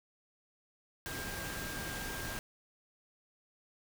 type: tone in noise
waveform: sine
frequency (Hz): 1600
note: G6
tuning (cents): +35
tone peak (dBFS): -44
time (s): 1.06-2.39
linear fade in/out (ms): 0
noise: pink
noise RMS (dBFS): -41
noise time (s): 1.06-2.39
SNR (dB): -6
effects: none